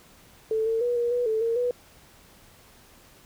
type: tone with pitch steps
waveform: sine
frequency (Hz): 440.6 / 450.6 / 484.3 / 475.3 / 487.8 / 439.4 / 459.7 / 490.1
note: A4 / A4 / B4 / A#4 / B4 / A4 / A#4 / B4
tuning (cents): +2 / +41 / -34 / +34 / -21 / -2 / -24 / -13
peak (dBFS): -22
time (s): 0.51-1.71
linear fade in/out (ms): 2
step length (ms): 150
effects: pink hiss -54 dBFS RMS until 3.25 s